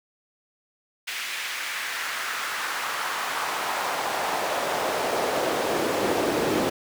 brown noise with high-pass filter sweep, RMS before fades -27 dBFS, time 1.07-6.7 s, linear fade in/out 10 ms, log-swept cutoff 2300 to 330 Hz, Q 1.5, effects none

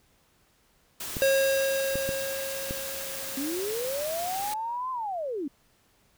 white noise, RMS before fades -36 dBFS, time 1-4.54 s, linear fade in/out 5 ms
clicks, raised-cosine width 3 ms, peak -20 dBFS, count 4, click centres 1.168 / 1.956 / 2.091 / 2.709 s
square tone with exponential decay, 542 Hz, C#5, 39 cents flat, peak -20 dBFS, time 1.22-4.77 s, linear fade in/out 0 ms, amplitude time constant 770 ms
sine linear two-way sweep, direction up then down, 259.6 to 1046.5 to 259.6 Hz, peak -29 dBFS, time 3.37-5.48 s, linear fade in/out 5 ms, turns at 4.91 s
effects pink hiss -65 dBFS RMS until 6.17 s

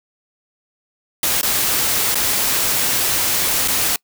white noise with dropouts, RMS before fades -18 dBFS, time 1.23-3.96 s, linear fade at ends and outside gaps 2 ms, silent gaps 1.413-1.43 / 2.146-2.154 / 3.677-3.682 s, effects noise-tail reverb RT60 0.1 s tail -26 dB re dry

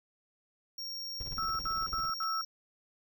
square tone, 5560 Hz, F8, 9 cents flat, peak -38 dBFS, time 0.78-2.45 s, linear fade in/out 5 ms
brown noise with tremolo, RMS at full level -41 dBFS, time 1.2-2.1 s, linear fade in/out 2 ms, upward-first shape triangle, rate 18 Hz, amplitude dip 95%
sine tone bursts, 1318.5 Hz, E6, in tune, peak -31 dBFS, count 4, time 1.38-2.412 s, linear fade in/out 2 ms, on 210 ms, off 64 ms
pink noise with exponential growth, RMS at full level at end -49 dBFS, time 2.16-2.24 s, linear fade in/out 1 ms, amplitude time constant 16 ms
effects none

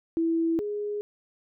sine tone pair in turn, 329.6 / 414.7 Hz, E4 / G#4, 0 / -3 cents, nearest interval major third, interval 397 cents, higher second, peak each -22 / -28 dBFS, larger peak first, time 0.17-0.59 / 0.59-1.01 s, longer neither, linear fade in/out 0 ms, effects none

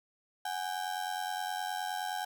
35% pulse ring-modulated tone, 784 Hz, G5, in tune, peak -29 dBFS, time 0.45-2.25 s, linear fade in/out 5 ms, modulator 44.8 Hz, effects none

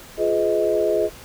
sine chord, F half-diminished seventh, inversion none, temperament just, 349.2 / 419.1 / 502.9 / 628.6 Hz, F4 / Ab4 / Cb5 / Eb5, 0 / +16 / +31 / +18 cents, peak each -24 / -21 / -27 / -21 dBFS, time 0.17-1.1 s, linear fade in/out 50 ms, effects pink hiss -42 dBFS RMS until 1.24 s

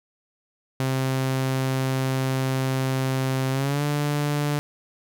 sawtooth tone with pitch glide, 132 to 146.46 Hz, C3 to D3, +16 to -4 cents, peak -18 dBFS, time 0.8-4.59 s, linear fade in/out 0 ms, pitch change +180 cents, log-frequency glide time 3.51-3.83 s, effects none

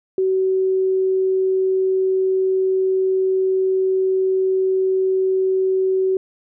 sine tone, 378.2 Hz, F#4, 38 cents sharp, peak -15 dBFS, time 0.18-6.17 s, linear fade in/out 2 ms, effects none

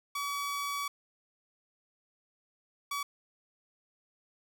sawtooth tone bursts at uneven times, 1139 Hz, C#6, 47 cents sharp, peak -29 dBFS, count 2, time 0.15-0.88 / 2.91-3.03 s, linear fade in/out 5 ms, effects none

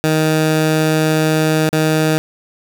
15% pulse tone with dropouts, 156.6 Hz, D#3, 11 cents sharp, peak -6 dBFS, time 0.04-2.18 s, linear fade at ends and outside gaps 0 ms, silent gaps 1.691-1.729 s, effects none

